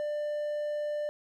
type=tone; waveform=triangle; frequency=594 Hz; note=D5; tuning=20 cents sharp; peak=-28 dBFS; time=0-1.09 s; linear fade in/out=0 ms; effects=none